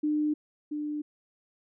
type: tone pair in turn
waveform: sine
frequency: 301.1 / 298.3 Hz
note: D4 / D4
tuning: +43 / +27 cents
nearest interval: unison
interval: 16 cents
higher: first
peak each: -24 / -30 dBFS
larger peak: first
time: 0.03-0.34 / 0.71-1.02 s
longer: neither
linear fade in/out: 10 ms
effects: none